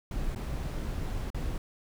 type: noise with dropouts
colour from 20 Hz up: brown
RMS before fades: -33 dBFS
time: 0.11-1.58 s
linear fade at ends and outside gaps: 2 ms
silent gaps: 0.349-0.359 / 1.303-1.345 s
effects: none